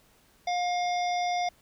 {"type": "harmonic tone", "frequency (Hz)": 711, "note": "F5", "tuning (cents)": 31, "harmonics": [1, 3, 5, 7, 8], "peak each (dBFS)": [-26, -36, -40, -43, -44], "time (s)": [0.47, 1.49], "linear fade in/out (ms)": 5, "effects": ["pink hiss -62 dBFS RMS until 1.61 s"]}